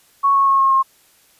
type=tone with pitch steps; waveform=sine; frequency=1108.7 / 1099.1 / 1089.7 / 1080.3 / 1070.9 Hz; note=C#6 / C#6 / C#6 / C#6 / C6; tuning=0 / -15 / -30 / -45 / +40 cents; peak=-11 dBFS; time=0.23-0.83 s; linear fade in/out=20 ms; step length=120 ms; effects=white hiss -54 dBFS RMS until 1.39 s + resampled to 32000 Hz